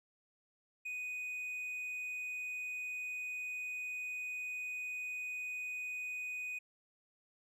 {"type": "tone", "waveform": "triangle", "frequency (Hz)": 2489, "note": "D#7", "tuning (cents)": 0, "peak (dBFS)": -37, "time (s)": [0.85, 6.59], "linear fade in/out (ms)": 10, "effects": []}